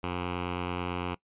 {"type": "tone with notch filter", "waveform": "5% pulse", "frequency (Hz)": 89, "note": "F2", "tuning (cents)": 33, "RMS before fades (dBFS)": -33, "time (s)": [0.03, 1.15], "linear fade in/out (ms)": 10, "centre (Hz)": 620, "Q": 1.9, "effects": ["noise-tail reverb RT60 0.1 s tail -21 dB re dry", "resampled to 8000 Hz"]}